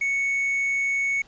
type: tone with tanh clipping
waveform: triangle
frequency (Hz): 2217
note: C#7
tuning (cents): 0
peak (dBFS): -22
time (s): 0.01-1.22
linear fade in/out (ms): 5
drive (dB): 7
effects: pink hiss -55 dBFS RMS until 1.27 s + resampled to 16000 Hz